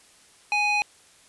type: tone with band-pass filter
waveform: square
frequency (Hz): 830.6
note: G#5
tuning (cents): 0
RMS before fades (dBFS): -23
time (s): 0.52-0.82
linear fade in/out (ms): 0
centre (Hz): 2300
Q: 1.9
effects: white hiss -55 dBFS RMS until 1.28 s + resampled to 24000 Hz